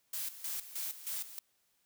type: noise with tremolo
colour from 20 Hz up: blue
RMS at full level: -38 dBFS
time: 0.13-1.39 s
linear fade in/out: 5 ms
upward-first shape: square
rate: 3.2 Hz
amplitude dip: 75%
effects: white hiss -75 dBFS RMS until 1.85 s